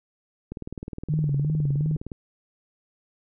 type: click train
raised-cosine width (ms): 3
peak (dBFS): -21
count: 32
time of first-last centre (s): 0.52-2.118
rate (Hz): 19.4
type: tone with vibrato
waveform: sine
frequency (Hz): 147.5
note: D3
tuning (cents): +8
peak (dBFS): -21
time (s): 1.09-1.97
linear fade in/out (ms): 10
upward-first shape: sine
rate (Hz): 2.8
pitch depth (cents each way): 90
effects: none